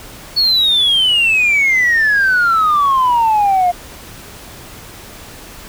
sine exponential sweep, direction down, 4435 to 698.5 Hz, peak -8 dBFS, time 0.36-3.72 s, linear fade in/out 20 ms, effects tanh soft clip ceiling -7 dBFS + pink hiss -35 dBFS RMS until 5.68 s

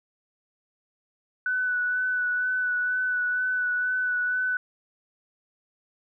sine tone with vibrato, 1490 Hz, F#6, 12 cents sharp, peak -23 dBFS, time 1.46-4.57 s, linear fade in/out 2 ms, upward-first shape sine, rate 2.1 Hz, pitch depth 19 cents each way, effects none

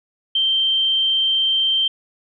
sine tone, 3136 Hz, G7, in tune, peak -15 dBFS, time 0.35-1.88 s, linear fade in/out 5 ms, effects none

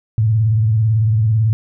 sine tone with vibrato, 110 Hz, A2, in tune, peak -11 dBFS, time 0.18-1.53 s, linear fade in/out 0 ms, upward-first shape sine, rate 18 Hz, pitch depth 92 cents each way, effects none

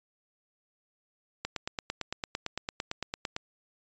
click train, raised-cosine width 0.2 ms, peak -15 dBFS, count 18, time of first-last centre 1.45-3.364 s, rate 8.88 Hz, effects resampled to 16000 Hz

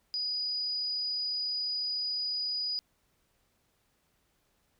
sine tone, 4933 Hz, D#8, 16 cents flat, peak -30 dBFS, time 0.14-2.79 s, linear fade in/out 0 ms, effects pink hiss -73 dBFS RMS until 4.79 s

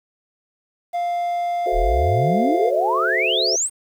triangle tone, 698.5 Hz, F5, in tune, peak -18 dBFS, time 0.93-2.71 s, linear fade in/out 20 ms
sine chord, F# half-diminished seventh, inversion none, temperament equal, 370 / 440 / 523.3 / 659.3 Hz, F#4 / A4 / C5 / E5, 0 / 0 / 0 / 0 cents, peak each -26 dBFS, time 1.66-3.56 s, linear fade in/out 5 ms
sine exponential sweep, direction up, 32.18 to 8870 Hz, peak -18 dBFS, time 1.72-3.7 s, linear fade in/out 50 ms
effects 8-bit

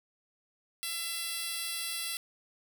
10% pulse tone with high-pass filter, 673 Hz, E5, 36 cents sharp, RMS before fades -36 dBFS, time 0.83-2.17 s, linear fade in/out 0 ms, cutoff 4100 Hz, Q 0.5, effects 9-bit

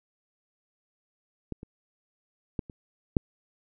clicks, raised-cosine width 3 ms, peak -20 / -28 / -16 / -29 / -8 dBFS, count 5, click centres 1.523 / 1.631 / 2.592 / 2.698 / 3.168 s, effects none

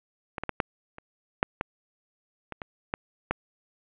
clicks, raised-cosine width 0.5 ms, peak -17 / -16 / -13 / -8 / -27 / -6 / -12 / -20 / -20 / -12 / -10 dBFS, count 11, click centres 0.382 / 0.436 / 0.493 / 0.602 / 0.984 / 1.429 / 1.611 / 2.523 / 2.618 / 2.939 / 3.31 s, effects resampled to 8000 Hz + 8-bit

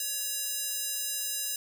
square tone with high-pass filter, 562 Hz, C#5, 24 cents sharp, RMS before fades -33 dBFS, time 0-1.56 s, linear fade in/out 2 ms, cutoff 6300 Hz, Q 0.75, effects none

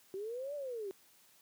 sine linear two-way sweep, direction up then down, 372.7 to 593 to 372.7 Hz, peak -38 dBFS, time 0.14-0.91 s, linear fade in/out 0 ms, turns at 0.55 s, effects white hiss -65 dBFS RMS until 1.41 s + high-pass 100 Hz 12 dB/octave

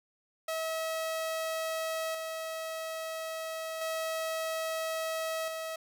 sawtooth tone with tremolo, 644 Hz, E5, 41 cents flat, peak -28 dBFS, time 0.48-5.76 s, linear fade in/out 5 ms, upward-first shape square, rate 0.3 Hz, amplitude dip 35%, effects none

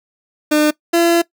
30% pulse tone pair in turn, 301.8 / 339.3 Hz, D4 / F4, +47 / -50 cents, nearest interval major second, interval 203 cents, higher second, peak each -8 dBFS, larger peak neither, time 0.51-0.71 / 0.93-1.22 s, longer second, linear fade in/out 10 ms, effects noise-tail reverb RT60 0.1 s tail -20 dB re dry

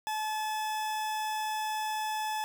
40% pulse tone, 862 Hz, A5, 36 cents flat, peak -30 dBFS, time 0.07-2.44 s, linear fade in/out 0 ms, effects none

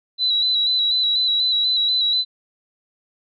sine tone with vibrato, 3951 Hz, B7, in tune, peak -16 dBFS, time 0.18-2.25 s, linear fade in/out 50 ms, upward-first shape square, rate 4.1 Hz, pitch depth 29 cents each way, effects none

